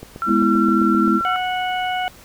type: click train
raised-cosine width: 2 ms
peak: -20 dBFS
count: 10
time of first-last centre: 0.03-1.21 s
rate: 7.63 Hz
type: tone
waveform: sine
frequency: 1357 Hz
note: E6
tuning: 50 cents sharp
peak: -19 dBFS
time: 0.22-1.36 s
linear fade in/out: 0 ms
type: chord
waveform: sine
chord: E major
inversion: first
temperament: equal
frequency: 207.7 / 246.9 / 329.6 Hz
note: G#3 / B3 / E4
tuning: 0 / 0 / 0 cents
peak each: -18 / -20 / -18 dBFS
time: 0.26-1.21 s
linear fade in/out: 50 ms
type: harmonic tone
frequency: 735 Hz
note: F#5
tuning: 12 cents flat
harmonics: 1 / 2 / 3 / 4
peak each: -21 / -28 / -30 / -30 dBFS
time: 1.25-2.08 s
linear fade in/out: 0 ms
effects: pink hiss -45 dBFS RMS until 2.24 s